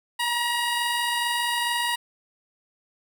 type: tone pair together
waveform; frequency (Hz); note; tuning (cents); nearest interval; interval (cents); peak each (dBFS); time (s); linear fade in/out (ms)
15% pulse; 932.3 / 954.6; A#5 / A#5; 0 / +41; unison; 41; -28 / -17; 0.19-1.96; 10
effects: none